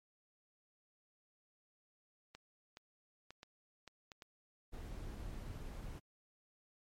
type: clicks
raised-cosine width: 0.2 ms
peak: -34 dBFS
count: 7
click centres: 2.35 / 2.771 / 3.306 / 3.431 / 3.877 / 4.118 / 4.222 s
type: noise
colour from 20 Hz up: brown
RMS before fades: -46 dBFS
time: 4.72-6 s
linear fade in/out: 20 ms
effects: MP3 64 kbps